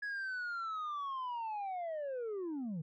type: linear sweep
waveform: sine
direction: down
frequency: 1682 to 146.83 Hz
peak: -34 dBFS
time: 0.02-2.82 s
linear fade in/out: 10 ms
effects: tanh soft clip ceiling -36 dBFS